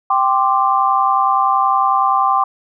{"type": "chord", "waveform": "sine", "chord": "G suspended fourth", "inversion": "none", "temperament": "just", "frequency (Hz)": [784, 1045.3, 1176], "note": ["G5", "C6", "D6"], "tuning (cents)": [0, -2, 2], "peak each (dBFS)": -16, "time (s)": [0.1, 2.44], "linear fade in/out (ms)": 5, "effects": []}